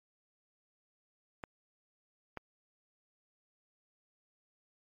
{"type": "clicks", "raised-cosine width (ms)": 0.5, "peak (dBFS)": -25, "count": 2, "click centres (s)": [1.438, 2.373], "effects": ["MP3 48 kbps"]}